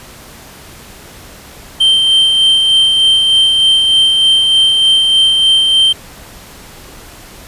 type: tone with tremolo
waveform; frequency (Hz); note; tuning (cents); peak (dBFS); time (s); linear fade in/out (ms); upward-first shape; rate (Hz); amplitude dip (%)
triangle; 3132; G7; -2; -4; 1.8-5.93; 10; sine; 3.3; 30
effects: pink hiss -35 dBFS RMS until 7.47 s + resampled to 32000 Hz